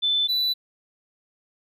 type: tone pair in turn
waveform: sine / triangle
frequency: 3520 / 3973 Hz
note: A7 / B7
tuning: 0 / +10 cents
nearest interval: major second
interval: 210 cents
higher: second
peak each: -19 dBFS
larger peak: neither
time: 0.02-0.28 / 0.28-0.54 s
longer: neither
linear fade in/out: 20 ms
effects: none